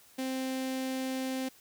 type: tone with notch filter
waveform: sawtooth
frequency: 261.6 Hz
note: C4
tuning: in tune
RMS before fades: -34 dBFS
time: 0.18-1.49 s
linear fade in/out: 10 ms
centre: 1200 Hz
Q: 1.5
effects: white hiss -59 dBFS RMS until 1.6 s